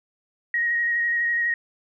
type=tone with vibrato; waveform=sine; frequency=1883 Hz; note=A#6; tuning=17 cents sharp; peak=-20 dBFS; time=0.54-1.54 s; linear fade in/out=2 ms; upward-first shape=square; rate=12 Hz; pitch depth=13 cents each way; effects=none